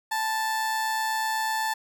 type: tone with amplitude modulation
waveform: 30% pulse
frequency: 880 Hz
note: A5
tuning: in tune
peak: -21 dBFS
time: 0.11-1.74 s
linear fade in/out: 10 ms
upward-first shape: sine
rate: 128 Hz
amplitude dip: 30%
effects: none